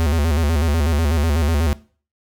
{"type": "tone with vibrato", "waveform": "square", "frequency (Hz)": 77.4, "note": "D#2", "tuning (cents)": -9, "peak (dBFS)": -16, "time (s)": [0, 1.73], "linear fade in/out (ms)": 0, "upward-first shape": "square", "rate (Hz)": 8.1, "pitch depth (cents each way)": 110, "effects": ["noise-tail reverb RT60 0.4 s tail -19 dB re dry"]}